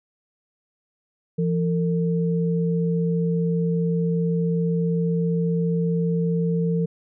sine tone pair together, 168.6 / 453.8 Hz, E3 / A#4, +39 / -47 cents, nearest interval octave + perfect fourth, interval 1714 cents, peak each -20 / -26 dBFS, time 1.38-6.86 s, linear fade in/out 10 ms, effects none

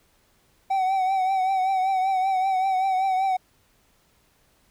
triangle tone with vibrato, 760 Hz, F#5, 46 cents sharp, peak -18 dBFS, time 0.7-3.37 s, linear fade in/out 10 ms, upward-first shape triangle, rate 5.2 Hz, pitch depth 54 cents each way, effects pink hiss -63 dBFS RMS until 4.7 s

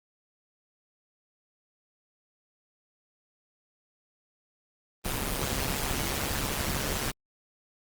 pink noise with amplitude modulation, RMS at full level -27 dBFS, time 5.04-7.12 s, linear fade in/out 20 ms, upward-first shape sine, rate 139 Hz, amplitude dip 80%, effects Opus 32 kbps

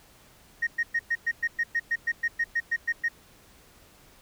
sine tone bursts, 1864.7 Hz, A#6, in tune, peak -21 dBFS, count 16, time 0.62-3.086 s, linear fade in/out 10 ms, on 51 ms, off 110 ms, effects tanh soft clip ceiling -19 dBFS + pink hiss -56 dBFS RMS until 4.21 s

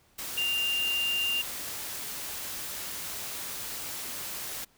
sine tone in noise, 2794 Hz, F7, in tune, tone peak -26 dBFS, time 0.37-1.42 s, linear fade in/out 10 ms, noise white, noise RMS -37 dBFS, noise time 0.18-4.65 s, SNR +8 dB, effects pink hiss -64 dBFS RMS until 4.77 s

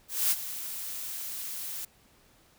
blue noise with ADSR envelope, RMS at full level -24 dBFS, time 0.08-1.85 s, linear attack 230 ms, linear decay 40 ms, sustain -13 dB, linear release 4 ms, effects pink hiss -62 dBFS RMS until 2.58 s

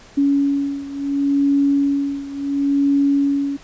sine beating tone pair, 280.5 / 281.21 Hz, C#4 / C#4, +21 / +25 cents, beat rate 0.71 Hz, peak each -17 / -20 dBFS, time 0.17-3.57 s, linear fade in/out 10 ms, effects pink hiss -45 dBFS RMS until 3.63 s + resampled to 16000 Hz

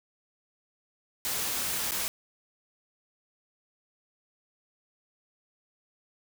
white noise with dropouts, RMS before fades -31 dBFS, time 1.25-2.08 s, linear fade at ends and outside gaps 0 ms, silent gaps 1.91-1.919 s, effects none

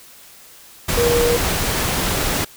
sine tone in noise, 476 Hz, A#4, 36 cents sharp, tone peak -15 dBFS, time 0.97-1.37 s, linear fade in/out 10 ms, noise pink, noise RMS -20 dBFS, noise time 0.88-2.45 s, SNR +2 dB, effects white hiss -44 dBFS RMS until 2.56 s

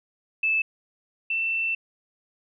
sine tone pair in turn, 2625 / 2677 Hz, E7 / E7, -8 / +26 cents, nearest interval unison, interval 34 cents, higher second, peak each -20 / -23 dBFS, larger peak first, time 0.43-0.62 / 1.3-1.75 s, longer second, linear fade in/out 5 ms, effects none

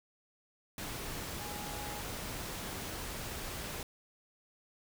sine tone in noise, 830.6 Hz, G#5, in tune, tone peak -46 dBFS, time 1.4-2.01 s, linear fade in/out 2 ms, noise pink, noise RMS -41 dBFS, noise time 0.78-3.83 s, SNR -8 dB, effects none

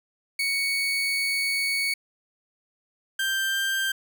30% pulse tone pair in turn, 2228 / 1575.4 Hz, C#7 / G6, +8 / +8 cents, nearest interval tritone, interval 600 cents, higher first, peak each -21 dBFS, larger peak neither, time 0.39-1.94 / 3.19-3.92 s, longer first, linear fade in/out 5 ms, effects none

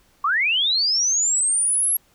sine linear sweep, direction up, 1073 to 11400 Hz, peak -17 dBFS, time 0.24-1.97 s, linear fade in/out 5 ms, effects pink hiss -59 dBFS RMS until 2.14 s

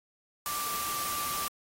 sine tone in noise, 1174.7 Hz, D6, in tune, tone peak -35 dBFS, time 0.46-1.48 s, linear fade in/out 0 ms, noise white, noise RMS -35 dBFS, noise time 0.46-1.48 s, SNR -3 dB, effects AAC 48 kbps

